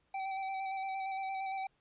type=tone with vibrato; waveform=square; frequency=771 Hz; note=G5; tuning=29 cents flat; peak=-36 dBFS; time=0.14-1.67 s; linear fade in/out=5 ms; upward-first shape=square; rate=8.7 Hz; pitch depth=16 cents each way; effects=pink hiss -75 dBFS RMS until 1.8 s + resampled to 8000 Hz